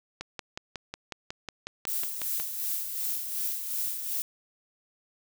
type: click train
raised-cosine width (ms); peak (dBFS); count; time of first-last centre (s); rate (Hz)
0.2; -18; 13; 0.21-2.4; 5.48
type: noise with tremolo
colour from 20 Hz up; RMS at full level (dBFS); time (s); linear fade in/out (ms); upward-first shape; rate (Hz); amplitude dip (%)
violet; -30; 1.87-4.22; 0; sine; 2.7; 50
effects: none